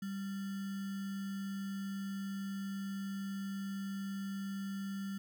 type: tone with sample-and-hold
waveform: sine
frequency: 196.2 Hz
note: G3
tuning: 2 cents sharp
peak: -37 dBFS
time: 0.02-5.18 s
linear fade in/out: 5 ms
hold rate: 1575 Hz
effects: none